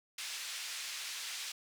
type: band-pass noise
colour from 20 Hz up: pink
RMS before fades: -42 dBFS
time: 0.18-1.52 s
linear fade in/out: 5 ms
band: 2500 to 7600 Hz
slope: 12 dB/octave
effects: none